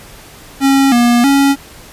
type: tone with pitch steps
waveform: square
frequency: 272.8 / 239.3 / 277.6 Hz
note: C#4 / A#3 / C#4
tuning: -28 / +46 / +3 cents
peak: -8 dBFS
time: 0.6-1.56 s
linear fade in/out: 50 ms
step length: 320 ms
effects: pink hiss -37 dBFS RMS until 1.92 s + resampled to 32000 Hz